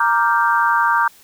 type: chord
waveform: sine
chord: G minor seventh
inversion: first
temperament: equal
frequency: 932.3 / 1174.7 / 1396.9 / 1568 Hz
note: Bb5 / D6 / F6 / G6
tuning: 0 / 0 / 0 / 0 cents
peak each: -17 / -18 / -22 / -19 dBFS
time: 0-1.08 s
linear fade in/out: 5 ms
effects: white hiss -48 dBFS RMS until 1.23 s